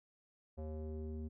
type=tone with low-pass filter sweep; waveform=square; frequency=77.8 Hz; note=D#2; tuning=in tune; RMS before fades=-43 dBFS; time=0.57-1.29 s; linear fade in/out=20 ms; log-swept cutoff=590 to 300 Hz; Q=2.6; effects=none